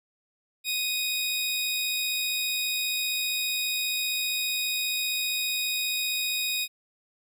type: tone pair together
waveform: sawtooth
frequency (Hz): 2489 / 3761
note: D#7 / A#7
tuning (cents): 0 / +15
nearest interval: perfect fifth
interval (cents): 715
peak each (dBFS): -26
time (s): 0.64-6.68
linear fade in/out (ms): 50
effects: none